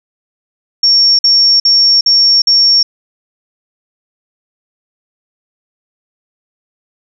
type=tone bursts; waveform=sine; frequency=5500 Hz; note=F8; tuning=27 cents flat; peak=-5 dBFS; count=5; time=0.83-2.83 s; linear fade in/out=5 ms; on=360 ms; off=50 ms; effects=none